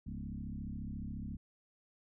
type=tone with frequency modulation; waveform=sine; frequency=137.5 Hz; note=C#3; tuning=14 cents flat; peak=-39 dBFS; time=0.06-1.37 s; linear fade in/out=10 ms; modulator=34.3 Hz; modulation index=3.2; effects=none